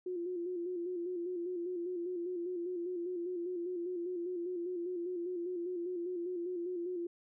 sine tone with vibrato, 353.4 Hz, F4, 21 cents sharp, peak -35 dBFS, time 0.06-7.07 s, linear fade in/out 5 ms, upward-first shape square, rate 5 Hz, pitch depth 50 cents each way, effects none

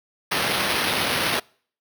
white noise with sample-and-hold, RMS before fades -23 dBFS, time 0.31-1.4 s, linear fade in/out 10 ms, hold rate 7350 Hz, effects noise-tail reverb RT60 0.5 s tail -26 dB re dry + high-pass 100 Hz 12 dB/octave

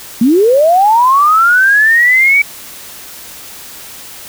sine linear sweep, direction up, 216 to 2289 Hz, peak -5 dBFS, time 0.21-2.42 s, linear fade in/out 5 ms, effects white hiss -31 dBFS RMS until 4.28 s

